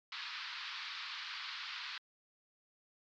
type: band-pass noise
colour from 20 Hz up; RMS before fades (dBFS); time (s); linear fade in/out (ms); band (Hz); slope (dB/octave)
white; -44; 0.12-1.98; 2; 1000 to 4600; 48
effects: MP3 64 kbps